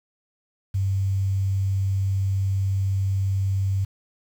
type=tone; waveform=sine; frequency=97.1 Hz; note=G2; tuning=16 cents flat; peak=-20 dBFS; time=0.74-3.85 s; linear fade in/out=10 ms; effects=8-bit

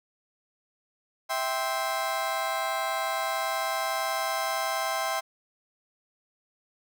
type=chord; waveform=30% pulse; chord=C major; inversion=first; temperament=just; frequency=654.1 / 784.9 / 1046.5 Hz; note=E5 / G5 / C6; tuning=-14 / +2 / 0 cents; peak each=-29 dBFS; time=1.29-5.21 s; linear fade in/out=20 ms; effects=none

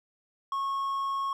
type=tone; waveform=triangle; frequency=1095 Hz; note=C#6; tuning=22 cents flat; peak=-26 dBFS; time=0.52-1.33 s; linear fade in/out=2 ms; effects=none

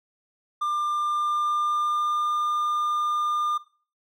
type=tone with pitch glide; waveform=triangle; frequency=1195 to 1204.7 Hz; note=D6 to D6; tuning=+30 to +44 cents; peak=-21 dBFS; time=0.61-3.58 s; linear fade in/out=10 ms; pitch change=+14 cents; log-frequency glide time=0.89-2.3 s; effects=noise-tail reverb RT60 0.4 s tail -17 dB re dry

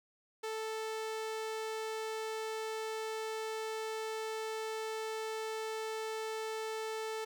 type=tone with notch filter; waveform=sawtooth; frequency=440 Hz; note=A4; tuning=in tune; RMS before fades=-39 dBFS; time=0.43-7.25 s; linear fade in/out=10 ms; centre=12000 Hz; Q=1.4; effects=none

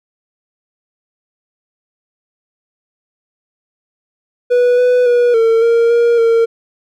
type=tone with pitch steps; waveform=triangle; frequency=490.4 / 496.2 / 484 / 453.5 / 464.4 / 470.8 / 458.9 Hz; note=B4 / B4 / B4 / A#4 / A#4 / A#4 / A#4; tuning=-12 / +8 / -35 / -48 / -7 / +17 / -27 cents; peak=-6 dBFS; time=4.5-6.46 s; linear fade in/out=20 ms; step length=280 ms; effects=none

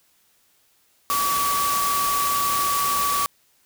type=tone in noise; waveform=sine; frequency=1141 Hz; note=C#6; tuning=50 cents sharp; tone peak=-21 dBFS; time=1.1-3.26 s; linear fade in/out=0 ms; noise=white; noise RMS=-26 dBFS; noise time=1.1-3.26 s; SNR=+2 dB; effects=white hiss -62 dBFS RMS until 3.65 s

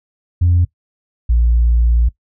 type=tone pair in turn; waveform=sine; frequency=87.31 / 58.27 Hz; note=F2 / A#1; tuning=0 / 0 cents; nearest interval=perfect fifth; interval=700 cents; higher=first; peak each=-8 dBFS; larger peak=neither; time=0.41-0.65 / 1.29-2.09 s; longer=second; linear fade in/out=10 ms; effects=noise-tail reverb RT60 0.1 s tail -19 dB re dry + tanh soft clip ceiling -6 dBFS

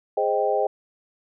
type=chord; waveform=sine; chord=Ab major seventh; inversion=none; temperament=equal; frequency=415.3 / 523.3 / 622.3 / 784 Hz; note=Ab4 / C5 / Eb5 / G5; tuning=0 / 0 / 0 / 0 cents; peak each=-25 dBFS; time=0.17-0.67 s; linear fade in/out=5 ms; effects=none

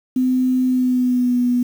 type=tone with pitch glide; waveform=sine; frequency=255.4 to 245.4 Hz; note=C4 to B3; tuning=-42 to -11 cents; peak=-14 dBFS; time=0.16-1.63 s; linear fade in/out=5 ms; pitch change=-69 cents; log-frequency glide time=0.67-1.39 s; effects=7-bit

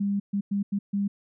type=tone bursts at uneven times; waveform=sine; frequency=200.6 Hz; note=G3; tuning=40 cents sharp; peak=-23 dBFS; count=5; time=0-0.2 / 0.33-0.41 / 0.51-0.63 / 0.72-0.79 / 0.93-1.08 s; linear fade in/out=10 ms; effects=none

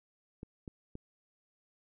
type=clicks; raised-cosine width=3 ms; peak=-30 dBFS; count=3; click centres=0.431 / 0.678 / 0.954 s; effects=none

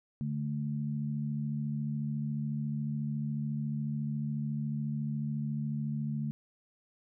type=tone pair together; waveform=sine; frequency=145.16 / 219.2 Hz; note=D3 / A3; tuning=-20 / -6 cents; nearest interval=perfect fifth; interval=714 cents; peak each=-33 / -35 dBFS; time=0.21-6.31 s; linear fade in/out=0 ms; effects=none

